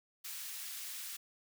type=high-pass noise; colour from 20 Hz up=white; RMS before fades=-44 dBFS; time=0.24-1.17 s; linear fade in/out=10 ms; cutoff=1700 Hz; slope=12 dB/octave; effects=none